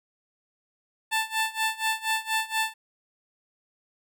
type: tone with tremolo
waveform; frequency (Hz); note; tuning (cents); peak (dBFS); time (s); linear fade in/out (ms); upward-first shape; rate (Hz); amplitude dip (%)
15% pulse; 883; A5; +6; -16; 1.11-2.74; 20; sine; 4.2; 90
effects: none